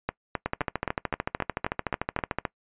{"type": "two click trains", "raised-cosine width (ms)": 0.5, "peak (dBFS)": [-11, -11], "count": [10, 27], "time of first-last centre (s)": [[0.09, 2.452], [0.46, 2.386]], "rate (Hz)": [3.81, 13.5], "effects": ["noise-tail reverb RT60 0.1 s tail -22 dB re dry", "resampled to 8000 Hz"]}